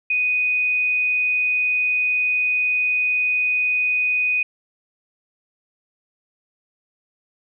sine tone, 2489 Hz, D#7, in tune, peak -17 dBFS, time 0.1-4.43 s, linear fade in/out 5 ms, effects none

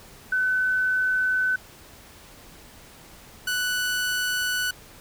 sine / sawtooth tone pair in turn, 1511 / 1484.2 Hz, F#6 / F#6, +36 / +5 cents, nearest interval unison, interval 31 cents, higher first, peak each -20 dBFS, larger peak neither, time 0.32-1.56 / 3.47-4.71 s, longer neither, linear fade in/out 5 ms, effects pink hiss -48 dBFS RMS until 5 s

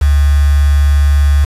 sine tone with quantisation, 71.8 Hz, D2, 39 cents flat, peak -6 dBFS, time 0.01-1.45 s, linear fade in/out 10 ms, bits 4, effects resampled to 32000 Hz

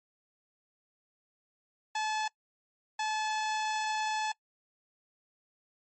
sawtooth tone bursts at uneven times, 863 Hz, A5, 34 cents flat, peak -26 dBFS, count 2, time 1.95-2.28 / 2.99-4.32 s, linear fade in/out 5 ms, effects noise-tail reverb RT60 0.1 s tail -25 dB re dry + MP3 32 kbps

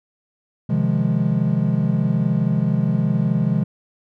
triangle chord, F minor seventh, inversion second, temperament equal, 130.81 / 155.56 / 174.61 / 207.7 Hz, C3 / Eb3 / F3 / Ab3, 0 / 0 / 0 / 0 cents, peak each -20 dBFS, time 0.69-3.64 s, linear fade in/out 10 ms, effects none

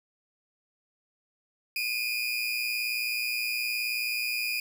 30% pulse tone pair together, 2426 / 2545 Hz, D#7 / D#7, -44 / +39 cents, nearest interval minor second, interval 83 cents, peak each -27 / -31 dBFS, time 1.76-4.6 s, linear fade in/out 2 ms, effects none

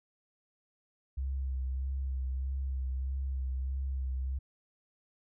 sine tone with vibrato, 66 Hz, C2, 16 cents sharp, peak -31 dBFS, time 1.17-4.39 s, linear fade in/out 10 ms, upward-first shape sine, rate 1.6 Hz, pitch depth 32 cents each way, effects none

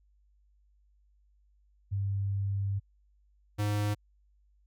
sine / square tone pair in turn, 99 / 103.94 Hz, G2 / G#2, +18 / +2 cents, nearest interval minor second, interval 84 cents, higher second, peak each -28 dBFS, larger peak neither, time 1.91-2.8 / 3.58-3.95 s, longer first, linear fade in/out 20 ms, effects added 50 Hz sine -63 dBFS peak until 4.66 s

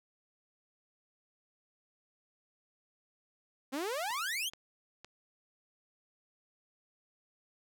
sawtooth exponential sweep, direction up, 253.2 to 3406 Hz, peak -30 dBFS, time 3.72-4.5 s, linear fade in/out 20 ms
clicks, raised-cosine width 0.2 ms, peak -31 dBFS, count 3, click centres 4.106 / 4.535 / 5.046 s
effects none

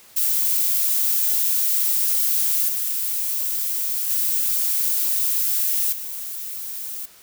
violet noise with level steps, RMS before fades -20 / -24 / -21 / -31 dBFS, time 0.16-7.06 s, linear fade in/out 10 ms, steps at 2.68 / 4.09 / 5.92 s, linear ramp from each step 10 ms, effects white hiss -49 dBFS RMS until 7.22 s

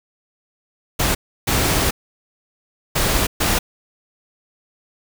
pink noise bursts at uneven times, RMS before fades -18 dBFS, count 4, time 0.99-1.15 / 1.47-1.91 / 2.95-3.27 / 3.4-3.59 s, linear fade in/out 10 ms, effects none

